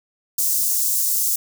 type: high-pass noise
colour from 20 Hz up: white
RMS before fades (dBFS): -20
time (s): 0.38-1.36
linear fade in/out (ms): 5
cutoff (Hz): 6000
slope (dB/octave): 24
effects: none